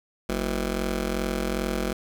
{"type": "ring-modulated tone", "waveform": "15% pulse", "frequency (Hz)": 139.3, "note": "C#3", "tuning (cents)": 9, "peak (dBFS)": -16, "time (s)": [0.29, 1.93], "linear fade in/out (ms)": 5, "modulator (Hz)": 90.9, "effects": []}